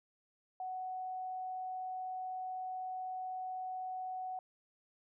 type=tone; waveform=sine; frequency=744 Hz; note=F#5; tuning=9 cents sharp; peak=-38 dBFS; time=0.6-4.39 s; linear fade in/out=2 ms; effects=none